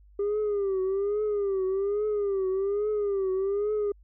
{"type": "tone with vibrato", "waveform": "sine", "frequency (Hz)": 400, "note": "G4", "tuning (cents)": 35, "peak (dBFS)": -22, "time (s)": [0.19, 3.92], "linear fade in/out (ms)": 5, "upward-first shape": "triangle", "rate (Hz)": 1.2, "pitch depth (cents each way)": 120, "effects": ["tanh soft clip ceiling -23 dBFS", "added 50 Hz sine -52 dBFS peak until 4.03 s"]}